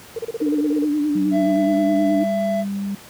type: tone bursts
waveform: sine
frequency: 457.3 Hz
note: A#4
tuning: 33 cents flat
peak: -22 dBFS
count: 12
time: 0.16-0.849 s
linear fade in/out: 5 ms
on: 29 ms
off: 31 ms
type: tone with vibrato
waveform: sine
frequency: 297 Hz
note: D4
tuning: 20 cents sharp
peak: -17 dBFS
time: 0.41-2.24 s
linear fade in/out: 10 ms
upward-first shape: sine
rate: 9.5 Hz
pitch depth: 49 cents each way
type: tone with pitch glide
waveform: sine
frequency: 189.3 to 198.94 Hz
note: F#3 to G3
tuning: +40 to +26 cents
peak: -22 dBFS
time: 1.15-2.95 s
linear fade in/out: 5 ms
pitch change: +86 cents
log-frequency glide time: 1.46-1.72 s
type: tone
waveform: triangle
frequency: 668 Hz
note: E5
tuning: 23 cents sharp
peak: -18 dBFS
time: 1.31-2.65 s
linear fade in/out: 50 ms
effects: pink hiss -42 dBFS RMS until 3.09 s + high-pass 100 Hz 12 dB/octave